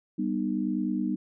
sine chord, G augmented, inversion none, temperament just, 196 / 245 / 306.2 Hz, G3 / B3 / D#4, 0 / -14 / -28 cents, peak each -30 dBFS, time 0.18-1.16 s, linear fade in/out 10 ms, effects none

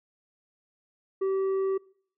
sine tone with tanh clipping, 385.4 Hz, G4, 29 cents flat, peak -25 dBFS, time 1.21-1.78 s, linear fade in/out 10 ms, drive 5 dB, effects noise-tail reverb RT60 0.6 s tail -24 dB re dry

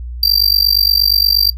square tone with amplitude modulation, 4699 Hz, D8, in tune, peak -6 dBFS, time 0.23-1.5 s, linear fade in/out 2 ms, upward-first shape sine, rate 48.5 Hz, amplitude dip 100%, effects noise-tail reverb RT60 0.1 s tail -19 dB re dry + added 60 Hz sine -23 dBFS peak until 1.57 s

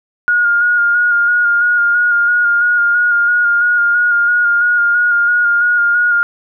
sine tone with vibrato, 1427 Hz, F6, 37 cents sharp, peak -9 dBFS, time 0.28-6.23 s, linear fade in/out 0 ms, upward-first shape square, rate 3 Hz, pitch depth 20 cents each way, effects none

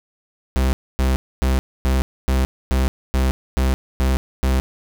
45% pulse tone bursts, 65.41 Hz, C2, in tune, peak -15 dBFS, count 10, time 0.56-4.6 s, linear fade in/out 0 ms, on 170 ms, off 260 ms, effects none

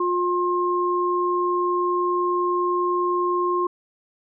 sine tone pair together, 355.4 / 1065 Hz, F4 / C6, +30 / +30 cents, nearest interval octave + perfect fifth, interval 1900 cents, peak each -22 dBFS, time 0-3.67 s, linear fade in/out 5 ms, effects none

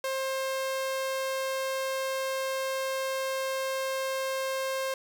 sawtooth tone, 531 Hz, C5, 25 cents sharp, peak -25 dBFS, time 0.04-4.94 s, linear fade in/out 2 ms, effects none

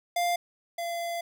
square tone pair in turn, 698.5 / 683.7 Hz, F5 / F5, 0 / -37 cents, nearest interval unison, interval 37 cents, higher first, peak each -25 / -31 dBFS, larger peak first, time 0.16-0.36 / 0.78-1.21 s, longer second, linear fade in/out 5 ms, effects none

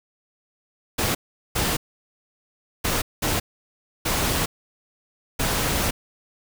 pink noise bursts at uneven times, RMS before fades -23 dBFS, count 6, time 0.98-1.15 / 1.55-1.77 / 2.84-3.02 / 3.22-3.4 / 4.05-4.46 / 5.39-5.91 s, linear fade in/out 10 ms, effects none

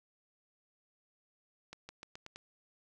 accelerating click train, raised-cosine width 0.2 ms, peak -29 dBFS, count 6, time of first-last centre 1.73-2.36 s, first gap 160 ms, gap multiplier 0.88, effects none

